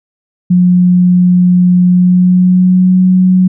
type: tone with pitch glide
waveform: sine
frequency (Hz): 179.5 to 184.44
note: F3 to F#3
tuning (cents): +48 to -5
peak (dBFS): -4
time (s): 0.5-3.48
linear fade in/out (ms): 10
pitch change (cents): +47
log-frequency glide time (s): 1.85-2.99
effects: none